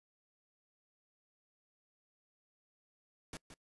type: noise with echo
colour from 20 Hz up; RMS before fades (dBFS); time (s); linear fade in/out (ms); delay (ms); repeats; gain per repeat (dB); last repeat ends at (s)
pink; -45; 3.33-3.37; 2; 170; 1; -9; 3.54
effects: noise-tail reverb RT60 0.1 s tail -25 dB re dry + resampled to 24000 Hz